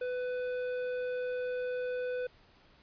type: tone with tanh clipping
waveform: triangle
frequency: 499 Hz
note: B4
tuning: 18 cents sharp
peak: -34 dBFS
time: 0.01-2.27 s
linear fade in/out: 5 ms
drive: 15 dB
effects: pink hiss -62 dBFS RMS until 2.82 s + resampled to 11025 Hz